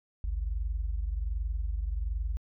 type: tone pair together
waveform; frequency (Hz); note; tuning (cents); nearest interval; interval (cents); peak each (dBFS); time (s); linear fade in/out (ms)
sine; 51.41 / 72.7; G#1 / D2; -17 / -17; tritone; 600; -29 / -35; 0.24-2.37; 0
effects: tanh soft clip ceiling -22 dBFS